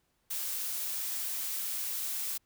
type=noise; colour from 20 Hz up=blue; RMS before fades=-35 dBFS; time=0.3-2.38 s; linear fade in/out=10 ms; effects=pink hiss -75 dBFS RMS until 2.45 s